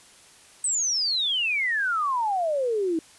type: exponential sweep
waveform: sine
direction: down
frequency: 8372 to 313.2 Hz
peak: -22 dBFS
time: 0.64-2.99 s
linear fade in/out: 2 ms
effects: white hiss -52 dBFS RMS until 3.18 s + resampled to 24000 Hz